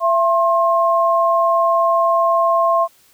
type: tone pair together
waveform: sine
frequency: 672 / 1066.7 Hz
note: E5 / C6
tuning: +33 / +33 cents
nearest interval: minor sixth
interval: 800 cents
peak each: -15 dBFS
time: 0-2.88 s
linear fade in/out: 50 ms
effects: white hiss -53 dBFS RMS until 3.13 s